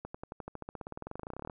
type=accelerating click train; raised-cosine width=1 ms; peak=-26 dBFS; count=29; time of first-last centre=0.05-1.498 s; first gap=95 ms; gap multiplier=0.95; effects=none